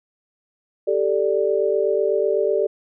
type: chord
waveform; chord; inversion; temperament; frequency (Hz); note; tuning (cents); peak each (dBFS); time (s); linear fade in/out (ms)
sine; G suspended second; none; equal; 392 / 440 / 587.3; G4 / A4 / D5; 0 / 0 / 0; -21 / -21 / -22; 0.87-2.67; 10
effects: none